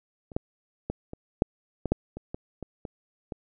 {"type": "clicks", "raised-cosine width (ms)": 2, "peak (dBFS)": [-30, -12, -16, -24, -6, -15, -8, -24, -20, -22, -22, -21], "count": 12, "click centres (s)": [0.318, 0.365, 0.9, 1.134, 1.421, 1.857, 1.92, 2.17, 2.345, 2.627, 2.852, 3.322], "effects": []}